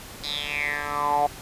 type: tone with band-pass filter sweep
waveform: 10% pulse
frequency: 146 Hz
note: D3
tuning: 10 cents flat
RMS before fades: -26 dBFS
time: 0.23-1.27 s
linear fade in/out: 10 ms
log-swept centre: 4400 to 700 Hz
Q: 7.3
effects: pink hiss -41 dBFS RMS until 1.41 s + resampled to 32000 Hz